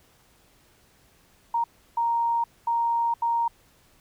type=tone bursts at uneven times; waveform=sine; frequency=932.3 Hz; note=A#5; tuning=in tune; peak=-21 dBFS; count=4; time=1.54-1.64 / 1.97-2.44 / 2.67-3.14 / 3.22-3.48 s; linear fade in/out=5 ms; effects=pink hiss -60 dBFS RMS until 4 s